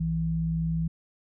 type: tone pair together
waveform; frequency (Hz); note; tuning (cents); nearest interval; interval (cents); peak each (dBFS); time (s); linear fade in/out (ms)
sine; 61 / 162.85; B1 / E3; -21 / -21; octave + perfect fourth; 1700; -33 / -25; 0-0.88; 10
effects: none